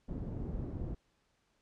pink low-pass noise, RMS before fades -39 dBFS, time 0.08-0.95 s, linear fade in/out 10 ms, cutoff 320 Hz, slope 12 dB/octave, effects pink hiss -75 dBFS RMS until 1.61 s + low-pass 7000 Hz 12 dB/octave

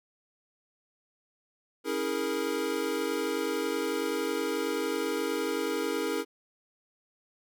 square chord, A# half-diminished seventh, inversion first, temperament equal with one note detuned, 277.2 / 324.9 / 415.3 / 466.2 Hz, C#4 / E4 / G#4 / A#4, 0 / -25 / 0 / 0 cents, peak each -37 / -35 / -34 / -34 dBFS, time 1.84-6.25 s, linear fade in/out 50 ms, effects none

